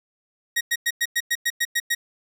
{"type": "tone bursts", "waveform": "sawtooth", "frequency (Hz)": 1887, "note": "A#6", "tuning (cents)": 21, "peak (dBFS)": -16, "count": 10, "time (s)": [0.56, 1.95], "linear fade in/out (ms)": 10, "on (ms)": 49, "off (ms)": 100, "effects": []}